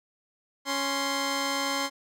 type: tone pair together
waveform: 10% pulse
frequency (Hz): 277.2 / 1046.6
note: C#4 / C6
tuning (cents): 0 / 0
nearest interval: octave + major seventh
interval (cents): 2300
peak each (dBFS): -21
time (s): 0.65-1.9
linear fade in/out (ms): 50
effects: low-pass 12000 Hz 12 dB/octave